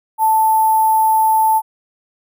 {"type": "tone with sample-and-hold", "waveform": "sine", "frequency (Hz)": 880, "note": "A5", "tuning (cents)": 0, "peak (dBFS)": -10, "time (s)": [0.18, 1.62], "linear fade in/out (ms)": 50, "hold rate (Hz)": 11025, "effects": []}